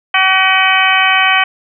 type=harmonic tone with a mistuned harmonic; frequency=379.4 Hz; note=F#4; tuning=43 cents sharp; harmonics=2 / 3 / 4 / 5 / 6 / 7 / 8; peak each=-16 / -16 / -16 / -16 / -16 / -16 / -16 dBFS; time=0.14-1.44 s; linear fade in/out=5 ms; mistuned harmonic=7; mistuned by=-80 cents; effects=none